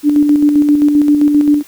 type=tone with tremolo; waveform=sine; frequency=293.7 Hz; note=D4; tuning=in tune; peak=-5 dBFS; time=0.03-1.63 s; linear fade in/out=50 ms; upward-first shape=square; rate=7.6 Hz; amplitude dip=40%; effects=white hiss -41 dBFS RMS until 1.67 s